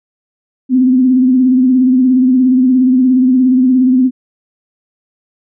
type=tone with vibrato; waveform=sine; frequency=255.8 Hz; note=C4; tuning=39 cents flat; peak=-6 dBFS; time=0.69-4.11 s; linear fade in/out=50 ms; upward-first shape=sine; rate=17 Hz; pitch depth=52 cents each way; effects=none